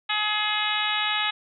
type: harmonic tone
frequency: 422.4 Hz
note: G#4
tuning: 29 cents sharp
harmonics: 2 / 3 / 4 / 5 / 6 / 7 / 8 / 9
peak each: -31 / -31 / -31 / -31 / -31 / -31 / -31 / -31 dBFS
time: 0.09-1.31 s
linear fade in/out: 10 ms
effects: none